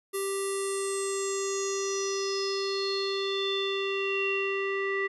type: tone with low-pass filter sweep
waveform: square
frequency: 392 Hz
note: G4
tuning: in tune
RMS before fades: -30 dBFS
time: 0.13-5.08 s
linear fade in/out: 20 ms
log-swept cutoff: 11000 to 2100 Hz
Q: 8.1
effects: none